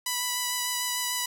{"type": "tone with vibrato", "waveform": "5% pulse", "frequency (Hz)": 987.8, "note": "B5", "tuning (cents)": 0, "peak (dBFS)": -15, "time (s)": [0.06, 1.26], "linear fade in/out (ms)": 5, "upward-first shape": "sine", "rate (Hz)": 6.7, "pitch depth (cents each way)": 12, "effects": []}